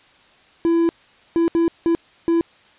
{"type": "tone bursts at uneven times", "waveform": "triangle", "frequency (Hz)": 334.8, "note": "E4", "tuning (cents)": 27, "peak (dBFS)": -12, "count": 5, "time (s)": [[0.65, 0.89], [1.36, 1.48], [1.55, 1.68], [1.86, 1.95], [2.28, 2.41]], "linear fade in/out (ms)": 0, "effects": ["white hiss -52 dBFS RMS until 2.78 s", "resampled to 8000 Hz"]}